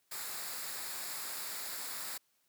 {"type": "noise with comb filter", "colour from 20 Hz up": "white", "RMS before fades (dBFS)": -41, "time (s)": [0.11, 2.18], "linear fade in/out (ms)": 10, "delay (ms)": 0.33, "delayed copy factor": -0.55, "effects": ["white hiss -75 dBFS RMS until 2.48 s", "high-pass 100 Hz 12 dB/octave"]}